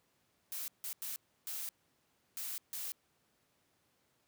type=noise bursts at uneven times; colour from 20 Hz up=blue; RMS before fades=-41 dBFS; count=6; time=0.52-0.68 / 0.84-0.93 / 1.02-1.16 / 1.47-1.69 / 2.37-2.58 / 2.73-2.92 s; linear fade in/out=0 ms; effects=pink hiss -75 dBFS RMS until 4.27 s + high-pass 100 Hz 12 dB/octave